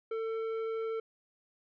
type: tone with tanh clipping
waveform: sine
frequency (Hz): 447.9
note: A4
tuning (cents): +31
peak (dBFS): -34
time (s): 0.11-1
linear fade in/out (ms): 5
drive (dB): 10
effects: none